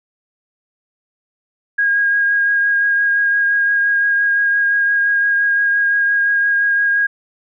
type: tone with vibrato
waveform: sine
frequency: 1632 Hz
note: G#6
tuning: 31 cents flat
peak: -12 dBFS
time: 1.78-7.07 s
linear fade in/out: 10 ms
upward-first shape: triangle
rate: 5.8 Hz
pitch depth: 16 cents each way
effects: none